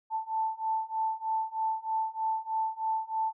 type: beating tone pair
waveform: sine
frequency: 882 / 885.2 Hz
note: A5 / A5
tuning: +4 / +10 cents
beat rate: 3.2 Hz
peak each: -32 / -31 dBFS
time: 0.1-3.33 s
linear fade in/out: 50 ms
effects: none